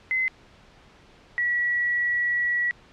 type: tone pair in turn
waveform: sine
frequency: 2049 / 1934 Hz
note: C7 / B6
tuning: -37 / -37 cents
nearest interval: minor second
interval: 100 cents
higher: first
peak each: -21 dBFS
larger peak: neither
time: 0.11-0.28 / 1.38-2.71 s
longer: second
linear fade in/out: 0 ms
effects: pink hiss -53 dBFS RMS until 2.92 s + low-pass 4000 Hz 12 dB/octave